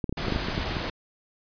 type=clicks; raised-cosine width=3 ms; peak=-15 dBFS; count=9; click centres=0.042 / 0.094 / 0.126 / 0.283 / 0.323 / 0.361 / 0.485 / 0.579 / 0.768 s
type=noise; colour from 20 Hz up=pink; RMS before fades=-30 dBFS; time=0.17-0.9 s; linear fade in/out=5 ms
effects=resampled to 11025 Hz